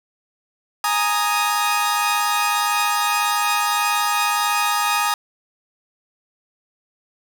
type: chord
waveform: sawtooth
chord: Ab suspended second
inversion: none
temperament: equal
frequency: 830.6 / 932.3 / 1244.5 Hz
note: Ab5 / Bb5 / Eb6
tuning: 0 / 0 / 0 cents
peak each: -19 / -20 / -17 dBFS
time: 0.84-5.14 s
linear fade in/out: 2 ms
effects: none